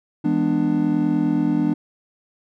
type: chord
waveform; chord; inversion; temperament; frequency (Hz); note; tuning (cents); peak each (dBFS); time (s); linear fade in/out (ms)
triangle; E dominant seventh; none; just; 164.81 / 206 / 247.2 / 296.7; E3 / G#3 / B3 / D4; 0 / -14 / +2 / +18; -23 / -23 / -21 / -18; 0.24-1.74; 10
effects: none